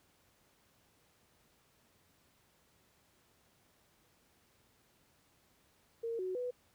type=tone with pitch steps; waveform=sine; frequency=460.6 / 370.9 / 494.9 Hz; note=A#4 / F#4 / B4; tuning=-21 / +4 / +4 cents; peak=-35 dBFS; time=6.03-6.51 s; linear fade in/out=10 ms; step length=160 ms; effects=pink hiss -70 dBFS RMS until 6.74 s + high-pass 60 Hz 12 dB/octave